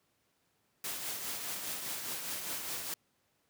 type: noise with tremolo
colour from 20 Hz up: white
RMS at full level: -37 dBFS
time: 0.84-2.94 s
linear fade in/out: 2 ms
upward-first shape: triangle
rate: 4.9 Hz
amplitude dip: 45%
effects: pink hiss -75 dBFS RMS until 3.49 s + high-pass 100 Hz 12 dB/octave

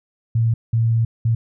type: tone bursts at uneven times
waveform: sine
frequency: 114.4 Hz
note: A#2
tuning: 32 cents flat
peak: -14 dBFS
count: 3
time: 0.35-0.54 / 0.73-1.05 / 1.25-1.35 s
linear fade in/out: 5 ms
effects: none

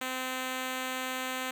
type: tone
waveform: 5% pulse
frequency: 257.8 Hz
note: C4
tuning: 26 cents flat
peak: -21 dBFS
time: 0.01-1.51 s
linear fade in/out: 5 ms
effects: none

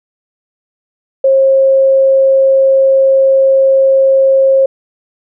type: tone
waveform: sine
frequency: 537 Hz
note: C5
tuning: 45 cents sharp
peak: -5 dBFS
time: 1.24-4.66 s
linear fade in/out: 5 ms
effects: none

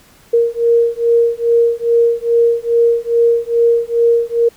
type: beating tone pair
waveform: sine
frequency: 466.2 / 468.6 Hz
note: A#4 / A#4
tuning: 0 / +9 cents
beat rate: 2.4 Hz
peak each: -13 dBFS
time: 0.33-4.49 s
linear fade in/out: 10 ms
effects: pink hiss -47 dBFS RMS until 4.56 s

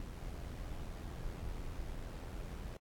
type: noise with amplitude modulation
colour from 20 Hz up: brown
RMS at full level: -41 dBFS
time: 0-2.77 s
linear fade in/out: 2 ms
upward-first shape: sine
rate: 85.5 Hz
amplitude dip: 50%
effects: AAC 64 kbps

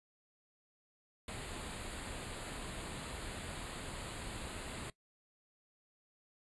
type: band-stop noise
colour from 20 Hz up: pink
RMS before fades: -44 dBFS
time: 1.28-4.9 s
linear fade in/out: 2 ms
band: 4700 to 6900 Hz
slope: 96 dB/octave
effects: noise-tail reverb RT60 0.1 s tail -20 dB re dry + resampled to 24000 Hz

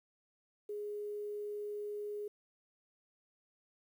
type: tone with quantisation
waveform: sine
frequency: 415.3 Hz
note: G#4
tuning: in tune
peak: -38 dBFS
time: 0.69-2.28 s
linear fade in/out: 5 ms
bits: 11
effects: none

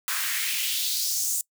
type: noise with high-pass filter sweep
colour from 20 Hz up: white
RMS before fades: -27 dBFS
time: 0.08-1.41 s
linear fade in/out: 0 ms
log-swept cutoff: 1300 to 7800 Hz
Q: 2.5
effects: noise-tail reverb RT60 0.1 s tail -24 dB re dry

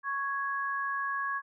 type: tone pair together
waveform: sine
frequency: 1108.7 / 1662.5 Hz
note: C#6 / G#6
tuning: 0 / +1 cents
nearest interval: perfect fifth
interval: 701 cents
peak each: -32 / -33 dBFS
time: 0.03-1.42 s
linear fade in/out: 50 ms
effects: none

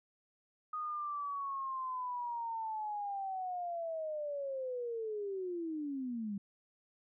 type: linear sweep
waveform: sine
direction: down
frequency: 1244.5 to 194 Hz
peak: -36 dBFS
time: 0.73-6.38 s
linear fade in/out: 5 ms
effects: none

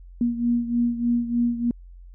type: beating tone pair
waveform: sine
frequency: 237.2 / 240.5 Hz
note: A#3 / B3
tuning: +30 / -46 cents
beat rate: 3.3 Hz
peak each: -21 / -26 dBFS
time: 0.21-1.71 s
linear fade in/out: 2 ms
effects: added 44 Hz sine -41 dBFS peak until 2.14 s

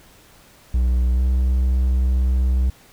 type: tone with pitch glide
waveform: triangle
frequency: 61.74 to 63.66 Hz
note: B1 to C2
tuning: 0 to -47 cents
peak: -13 dBFS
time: 0.74-2.7 s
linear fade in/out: 5 ms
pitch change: +53 cents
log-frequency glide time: 1.14-1.21 s
effects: pink hiss -50 dBFS RMS until 2.92 s

